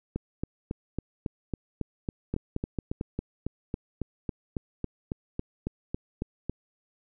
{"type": "two click trains", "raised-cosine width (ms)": 3, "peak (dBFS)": [-16, -17], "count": [4, 24], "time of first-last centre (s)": [[2.34, 3.011], [0.16, 6.496]], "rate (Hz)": [4.47, 3.63], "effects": []}